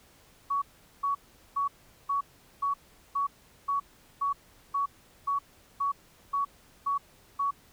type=tone bursts; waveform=sine; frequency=1123 Hz; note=C#6; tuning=22 cents sharp; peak=-25 dBFS; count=14; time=0.5-7.51 s; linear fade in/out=10 ms; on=120 ms; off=410 ms; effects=pink hiss -59 dBFS RMS until 7.72 s